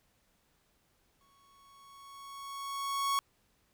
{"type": "tone with exponential growth", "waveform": "45% pulse", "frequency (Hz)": 1108.7, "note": "C#6", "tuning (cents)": 0, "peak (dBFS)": -27, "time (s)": [1.21, 3.19], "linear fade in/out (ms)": 0, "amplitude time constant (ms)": 430, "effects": ["pink hiss -72 dBFS RMS until 3.73 s"]}